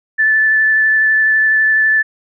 sine tone with vibrato, 1750 Hz, A6, 10 cents flat, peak -9 dBFS, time 0.18-2.03 s, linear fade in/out 20 ms, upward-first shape sine, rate 12 Hz, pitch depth 11 cents each way, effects none

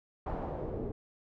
pink noise with low-pass filter sweep, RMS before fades -37 dBFS, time 0.26-0.92 s, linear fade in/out 5 ms, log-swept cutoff 880 to 410 Hz, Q 1.9, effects none

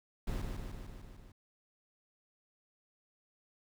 brown noise with echo, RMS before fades -36 dBFS, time 0.27-0.42 s, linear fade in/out 5 ms, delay 150 ms, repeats 6, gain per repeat -3 dB, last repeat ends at 1.32 s, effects none

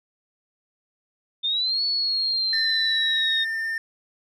sine linear two-way sweep, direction up then down, 3581 to 4435 to 3690 Hz, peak -21 dBFS, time 1.43-3.45 s, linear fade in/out 20 ms, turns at 1.84 s
triangle tone with vibrato, 1804 Hz, A6, 43 cents sharp, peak -23 dBFS, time 2.53-3.78 s, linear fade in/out 2 ms, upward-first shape square, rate 19 Hz, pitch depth 9 cents each way
effects none

